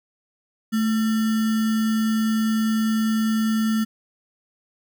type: tone with sample-and-hold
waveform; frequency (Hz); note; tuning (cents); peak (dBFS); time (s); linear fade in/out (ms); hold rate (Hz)
sine; 220; A3; 0; -18; 0.72-3.85; 20; 1575
effects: none